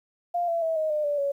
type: tone with pitch steps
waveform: sine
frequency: 698.5 / 673.5 / 649.5 / 626.3 / 603.9 / 582.3 / 561.5 Hz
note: F5 / E5 / E5 / D#5 / D5 / D5 / C#5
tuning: 0 / +37 / -26 / +11 / +48 / -15 / +22 cents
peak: -23 dBFS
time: 0.34-1.32 s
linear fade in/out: 10 ms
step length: 140 ms
effects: 10-bit